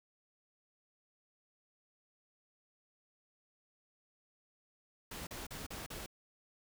pink noise bursts, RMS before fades -45 dBFS, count 5, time 5.11-6.062 s, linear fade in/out 5 ms, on 160 ms, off 38 ms, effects none

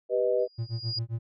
sine chord, G augmented, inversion none, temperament equal, 392 / 493.9 / 622.3 Hz, G4 / B4 / D#5, 0 / 0 / 0 cents, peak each -29 / -25 / -28 dBFS, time 0.09-0.48 s, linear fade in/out 50 ms
sine tone with exponential growth, 4860 Hz, D#8, 42 cents flat, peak -27 dBFS, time 0.39-0.99 s, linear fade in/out 5 ms, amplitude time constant 130 ms
triangle tone with tremolo, 114.9 Hz, A#2, 25 cents flat, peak -25 dBFS, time 0.58-1.19 s, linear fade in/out 10 ms, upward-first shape sine, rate 7.5 Hz, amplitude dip 100%
effects none

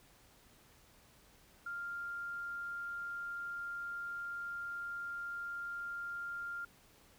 sine tone, 1396.9 Hz, F6, in tune, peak -39 dBFS, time 1.66-6.65 s, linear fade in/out 5 ms, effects pink hiss -64 dBFS RMS until 7.18 s

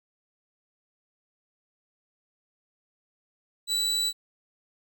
35% pulse tone, 3951 Hz, B7, in tune, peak -22 dBFS, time 3.67-4.13 s, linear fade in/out 50 ms, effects none

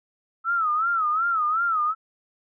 sine tone with vibrato, 1300 Hz, E6, 24 cents flat, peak -20 dBFS, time 0.44-1.95 s, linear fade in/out 50 ms, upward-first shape sine, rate 2.7 Hz, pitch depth 130 cents each way, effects none

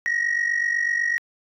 sine tone pair together, 1864.7 / 1912.7 Hz, A#6 / A#6, 0 / +44 cents, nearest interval unison, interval 44 cents, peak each -21 dBFS, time 0.06-1.18 s, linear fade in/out 0 ms, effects tanh soft clip ceiling -17 dBFS

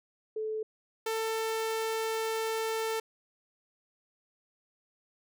sine / sawtooth tone pair in turn, 435 / 445.4 Hz, A4 / A4, -20 / +21 cents, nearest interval unison, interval 41 cents, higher second, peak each -31 / -26 dBFS, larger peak second, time 0.36-0.63 / 1.06-3 s, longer second, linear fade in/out 5 ms, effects none

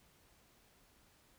silence, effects pink hiss -68 dBFS RMS until 1.38 s

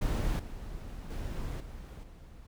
brown noise with level steps, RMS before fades -29 / -42 / -36 / -44 / -50 dBFS, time 0.01-2.47 s, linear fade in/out 10 ms, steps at 0.39 / 1.1 / 1.6 / 2.03 s, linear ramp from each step 5 ms, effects none

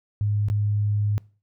sine tone with dropouts, 103.83 Hz, G#2, in tune, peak -20 dBFS, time 0.21-1.18 s, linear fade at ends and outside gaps 0 ms, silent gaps 0.485-0.5 s, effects noise-tail reverb RT60 0.4 s tail -24 dB re dry

